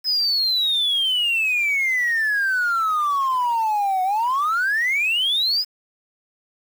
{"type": "exponential two-way sweep", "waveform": "triangle", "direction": "down then up", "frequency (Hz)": [5130, 733, 5130], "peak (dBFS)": -15, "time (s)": [0.04, 5.65], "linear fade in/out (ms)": 50, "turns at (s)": 4.03, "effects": ["tanh soft clip ceiling -14 dBFS", "7-bit"]}